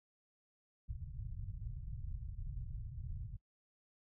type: low-pass noise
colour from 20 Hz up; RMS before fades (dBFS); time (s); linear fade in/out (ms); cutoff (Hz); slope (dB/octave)
pink; -44; 0.88-3.37; 10; 140; 48
effects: noise-tail reverb RT60 0.1 s tail -23 dB re dry